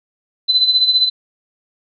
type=tone with tremolo; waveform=sine; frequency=4027 Hz; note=B7; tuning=33 cents sharp; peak=-8 dBFS; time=0.48-1.1 s; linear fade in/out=20 ms; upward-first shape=sine; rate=15 Hz; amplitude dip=65%; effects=none